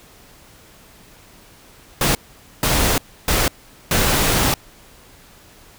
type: noise bursts at uneven times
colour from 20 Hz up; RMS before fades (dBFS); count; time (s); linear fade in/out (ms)
pink; -17; 4; 2.01-2.15 / 2.63-2.98 / 3.28-3.48 / 3.91-4.54; 2
effects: pink hiss -47 dBFS RMS until 5.78 s